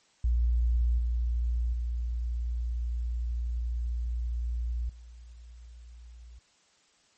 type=tone with level steps; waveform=sine; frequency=59 Hz; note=A#1; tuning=22 cents sharp; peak=-22 / -25 / -28 / -45 dBFS; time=0.24-6.39 s; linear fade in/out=5 ms; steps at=0.98 / 1.73 / 4.89 s; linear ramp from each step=5 ms; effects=white hiss -65 dBFS RMS until 7.17 s + MP3 32 kbps